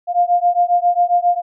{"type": "beating tone pair", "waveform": "sine", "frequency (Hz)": [700, 707.4], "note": ["F5", "F5"], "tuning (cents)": [4, 22], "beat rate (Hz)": 7.4, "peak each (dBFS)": -15, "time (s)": [0.07, 1.42], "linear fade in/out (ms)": 50, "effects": []}